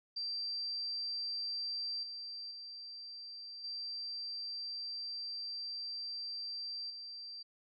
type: tone with level steps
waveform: sine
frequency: 4699 Hz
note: D8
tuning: in tune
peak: -36 / -42 / -45 / -39 / -44 dBFS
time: 0.16-7.43 s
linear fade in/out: 10 ms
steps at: 2.03 / 2.51 / 3.64 / 6.9 s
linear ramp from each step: 2 ms
effects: none